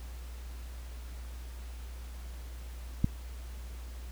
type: click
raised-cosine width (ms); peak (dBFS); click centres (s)
5; -12; 3.044
effects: added 60 Hz sine -40 dBFS peak until 4.11 s + pink hiss -54 dBFS RMS until 4.11 s